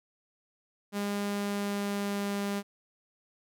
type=tone with pitch glide; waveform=sawtooth; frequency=203 to 201.2 Hz; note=G#3 to G3; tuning=-39 to +45 cents; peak=-26 dBFS; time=0.92-2.63 s; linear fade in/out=50 ms; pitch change=-16 cents; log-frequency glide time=1.25-2.41 s; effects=none